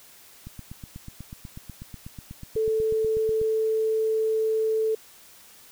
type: click train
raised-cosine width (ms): 5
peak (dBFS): -26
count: 25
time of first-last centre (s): 0.47-3.415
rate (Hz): 8.15
type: tone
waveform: sine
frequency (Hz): 440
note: A4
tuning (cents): 0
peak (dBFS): -21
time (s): 2.56-4.95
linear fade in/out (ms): 5
effects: white hiss -51 dBFS RMS until 5.71 s